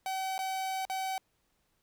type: tone with dropouts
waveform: 45% pulse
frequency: 762 Hz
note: G5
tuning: 49 cents flat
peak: -32 dBFS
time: 0.06-1.18 s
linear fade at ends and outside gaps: 1 ms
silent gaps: 0.38-0.39 / 0.852-0.898 s
effects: pink hiss -75 dBFS RMS until 1.82 s